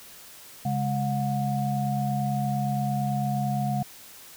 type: tone cluster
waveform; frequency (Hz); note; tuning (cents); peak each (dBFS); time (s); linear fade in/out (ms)
sine; 137.2 / 206 / 722; C#3 / G#3 / F#5; -17 / -14 / -43; -27 / -29 / -29; 0.65-3.83; 5
effects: white hiss -47 dBFS RMS until 4.36 s